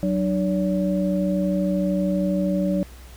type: tone cluster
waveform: sine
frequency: 187.1 / 299.8 / 570 Hz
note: F#3 / D4 / C#5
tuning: +20 / +36 / +48 cents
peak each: -21 / -26 / -26 dBFS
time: 0.03-2.83 s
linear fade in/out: 0 ms
effects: added 62 Hz sine -41 dBFS peak until 3.16 s + pink hiss -48 dBFS RMS until 3.16 s